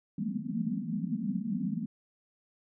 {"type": "band-pass noise", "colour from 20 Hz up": "white", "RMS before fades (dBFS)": -33, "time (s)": [0.18, 1.86], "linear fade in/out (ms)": 5, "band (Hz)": [160, 250], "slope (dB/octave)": 96, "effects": []}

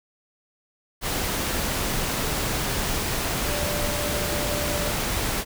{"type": "tone in noise", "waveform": "sine", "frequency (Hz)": 587.3, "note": "D5", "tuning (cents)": 0, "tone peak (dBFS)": -31, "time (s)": [3.44, 4.93], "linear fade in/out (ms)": 50, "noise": "pink", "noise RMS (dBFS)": -26, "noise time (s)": [1.01, 5.45], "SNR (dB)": -8, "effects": []}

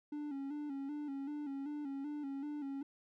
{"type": "tone with vibrato", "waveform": "triangle", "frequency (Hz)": 285.1, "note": "C#4", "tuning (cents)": 49, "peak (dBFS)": -37, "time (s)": [0.12, 2.83], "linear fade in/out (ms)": 5, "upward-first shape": "square", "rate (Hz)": 2.6, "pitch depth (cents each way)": 64, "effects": []}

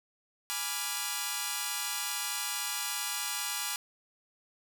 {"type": "chord", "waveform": "5% pulse", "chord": "G# diminished seventh", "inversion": "none", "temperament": "equal", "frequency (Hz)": [830.6, 987.8, 1174.7, 1396.9], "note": ["G#5", "B5", "D6", "F6"], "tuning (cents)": [0, 0, 0, 0], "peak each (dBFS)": -26, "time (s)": [0.5, 3.76], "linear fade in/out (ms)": 0, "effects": []}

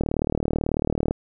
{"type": "click train", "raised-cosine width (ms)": 2, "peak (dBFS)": -9, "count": 43, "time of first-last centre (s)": [0.01, 1.109], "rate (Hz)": 38.2, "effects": []}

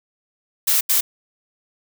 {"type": "noise bursts at uneven times", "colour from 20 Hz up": "blue", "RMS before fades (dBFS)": -17, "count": 2, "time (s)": [[0.67, 0.81], [0.89, 1.01]], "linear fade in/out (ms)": 10, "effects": []}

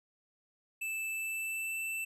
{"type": "tone with pitch glide", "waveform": "square", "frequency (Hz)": [2637, 2661], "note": ["E7", "E7"], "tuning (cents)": [0, 16], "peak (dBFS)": -35, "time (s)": [0.81, 2.05], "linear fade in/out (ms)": 10, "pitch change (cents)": 16, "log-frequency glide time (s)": [1.1, 1.79], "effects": []}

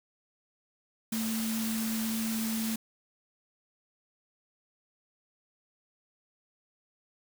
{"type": "tone in noise", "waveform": "sine", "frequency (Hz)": 223, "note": "A3", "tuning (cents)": 23, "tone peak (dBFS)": -30, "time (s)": [1.12, 2.76], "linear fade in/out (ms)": 5, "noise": "white", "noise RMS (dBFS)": -37, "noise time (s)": [1.12, 2.76], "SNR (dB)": 4, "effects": []}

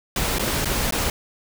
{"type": "noise with dropouts", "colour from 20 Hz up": "pink", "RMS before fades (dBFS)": -23, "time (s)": [0.16, 1.1], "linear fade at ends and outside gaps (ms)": 2, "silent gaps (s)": [[0.385, 0.394], [0.647, 0.655], [0.909, 0.923]], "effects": []}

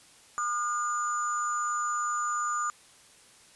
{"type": "tone cluster", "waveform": "sine", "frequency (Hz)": [1207, 1428, 6990], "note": ["D6", "F6", "A8"], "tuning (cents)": [47, 38, -12], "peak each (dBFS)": [-28, -36, -37], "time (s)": [0.38, 2.7], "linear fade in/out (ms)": 0, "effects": ["white hiss -56 dBFS RMS until 3.55 s", "resampled to 24000 Hz"]}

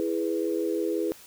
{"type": "chord", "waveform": "sine", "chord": "E major", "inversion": "none", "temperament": "equal", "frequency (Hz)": [329.6, 415.3, 493.9], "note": ["E4", "G#4", "B4"], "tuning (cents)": [0, 0, 0], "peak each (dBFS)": [-28, -29, -31], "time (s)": [0, 1.12], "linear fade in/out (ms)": 0, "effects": ["white hiss -50 dBFS RMS until 1.26 s"]}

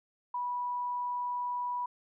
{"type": "tone", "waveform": "sine", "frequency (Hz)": 980, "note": "B5", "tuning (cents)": -14, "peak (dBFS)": -31, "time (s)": [0.34, 1.86], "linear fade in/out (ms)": 5, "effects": []}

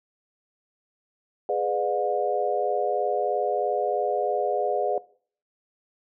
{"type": "chord", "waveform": "sine", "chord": "G# diminished seventh", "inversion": "none", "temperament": "just", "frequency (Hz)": [415.3, 498.4, 598, 717.6], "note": ["G#4", "B4", "D5", "F5"], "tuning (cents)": [0, 16, 31, 47], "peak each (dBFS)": -28, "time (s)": [1.49, 4.98], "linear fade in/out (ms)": 2, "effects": ["noise-tail reverb RT60 0.5 s tail -20 dB re dry"]}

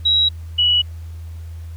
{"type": "tone pair in turn", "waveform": "sine", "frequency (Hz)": [3864, 2936], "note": ["B7", "F#7"], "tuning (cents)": [-39, -14], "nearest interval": "perfect fourth", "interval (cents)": 475, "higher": "first", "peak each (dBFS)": -12, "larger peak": "neither", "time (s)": [[0.05, 0.29], [0.58, 0.82]], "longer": "neither", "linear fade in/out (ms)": 10, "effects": ["added 82 Hz sine -29 dBFS peak until 1.76 s", "pink hiss -52 dBFS RMS until 1.76 s"]}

